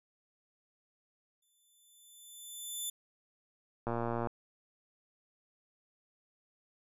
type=tone with exponential growth; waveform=5% pulse; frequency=3520 Hz; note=A7; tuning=in tune; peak=-26 dBFS; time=1.42-2.9 s; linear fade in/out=5 ms; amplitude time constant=320 ms
type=click train; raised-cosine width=1 ms; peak=-21 dBFS; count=48; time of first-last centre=3.87-4.272 s; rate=117 Hz
effects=resampled to 32000 Hz